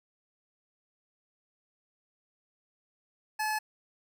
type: tone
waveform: 25% pulse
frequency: 859 Hz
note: A5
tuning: 42 cents flat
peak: -25 dBFS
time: 3.39-3.59 s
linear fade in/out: 10 ms
effects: none